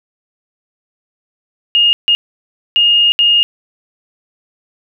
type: tone bursts at uneven times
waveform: sine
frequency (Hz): 2845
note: F7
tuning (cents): +31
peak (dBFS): -7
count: 4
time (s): 1.75-1.93 / 2.08-2.15 / 2.76-3.12 / 3.19-3.43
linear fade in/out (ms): 0
effects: none